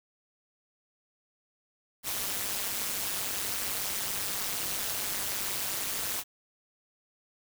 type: noise with amplitude modulation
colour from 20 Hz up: white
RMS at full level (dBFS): -29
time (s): 2.03-6.24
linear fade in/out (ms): 50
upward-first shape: sine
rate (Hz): 201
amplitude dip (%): 90
effects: none